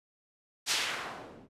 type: noise with low-pass filter sweep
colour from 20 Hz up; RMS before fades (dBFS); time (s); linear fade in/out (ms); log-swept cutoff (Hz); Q
blue; -35; 0.66-1.49; 50; 5700 to 210; 0.92
effects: resampled to 32000 Hz